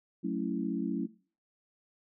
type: chord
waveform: sine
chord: F# minor seventh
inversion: none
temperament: equal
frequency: 185 / 220 / 277.2 / 329.6 Hz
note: F#3 / A3 / C#4 / E4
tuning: 0 / 0 / 0 / 0 cents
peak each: -35 / -36 / -35 / -37 dBFS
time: 0.23-1.07 s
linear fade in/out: 20 ms
effects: noise-tail reverb RT60 0.4 s tail -20 dB re dry